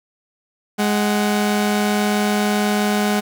sawtooth tone pair together, 207.7 / 746.2 Hz, G#3 / F#5, 0 / +14 cents, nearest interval octave + minor seventh, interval 2214 cents, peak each -13 / -20 dBFS, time 0.78-3.21 s, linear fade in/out 20 ms, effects none

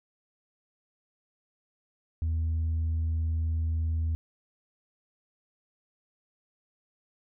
sine tone with tanh clipping, 80.8 Hz, E2, 34 cents flat, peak -26 dBFS, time 2.22-4.15 s, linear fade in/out 0 ms, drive 1 dB, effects none

